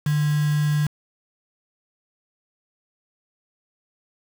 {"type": "tone with quantisation", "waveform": "sine", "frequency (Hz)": 149.2, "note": "D3", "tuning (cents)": 28, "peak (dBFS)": -18, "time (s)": [0.06, 0.87], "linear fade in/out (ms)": 5, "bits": 5, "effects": []}